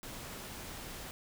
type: noise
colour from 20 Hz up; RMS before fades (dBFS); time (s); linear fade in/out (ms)
pink; -45; 0.03-1.11; 0
effects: none